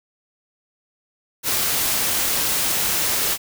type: noise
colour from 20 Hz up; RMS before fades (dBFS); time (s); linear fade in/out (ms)
white; -21; 1.43-3.38; 50
effects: none